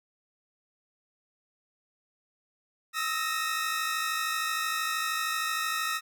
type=tone cluster; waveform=sawtooth; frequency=1268 / 1321 / 1859 Hz; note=D#6 / E6 / A#6; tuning=+32 / +3 / -5 cents; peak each=-29 / -30 / -29 dBFS; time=2.93-6.01 s; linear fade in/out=50 ms; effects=none